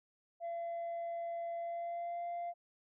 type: tone with pitch glide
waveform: sine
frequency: 680 to 692.7 Hz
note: F5 to F5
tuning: -46 to -14 cents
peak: -35 dBFS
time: 0.4-2.54 s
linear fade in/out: 50 ms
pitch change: +32 cents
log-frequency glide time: 1.57-2.25 s
effects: tanh soft clip ceiling -36 dBFS